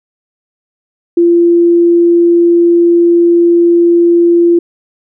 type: tone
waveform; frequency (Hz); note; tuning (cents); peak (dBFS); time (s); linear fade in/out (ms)
sine; 343; F4; -31; -4; 1.17-4.59; 5
effects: none